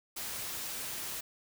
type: noise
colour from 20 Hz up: white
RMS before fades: -39 dBFS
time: 0.16-1.21 s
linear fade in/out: 10 ms
effects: none